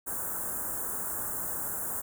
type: band-stop noise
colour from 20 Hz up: white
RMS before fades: -34 dBFS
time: 0.06-2.02 s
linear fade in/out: 20 ms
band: 1600 to 7400 Hz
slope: 48 dB/octave
effects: none